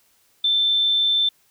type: tone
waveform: sine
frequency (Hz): 3547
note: A7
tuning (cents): +13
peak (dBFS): -16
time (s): 0.44-1.29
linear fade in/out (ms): 5
effects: white hiss -61 dBFS RMS until 1.5 s